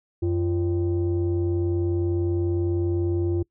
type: tone pair together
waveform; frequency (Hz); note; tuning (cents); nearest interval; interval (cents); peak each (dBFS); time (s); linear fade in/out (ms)
sine; 91 / 343.6; F#2 / F4; -28 / -28; octave + major seventh; 2300; -22; 0.22-3.43; 10
effects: noise-tail reverb RT60 0.1 s tail -24 dB re dry + tanh soft clip ceiling -17 dBFS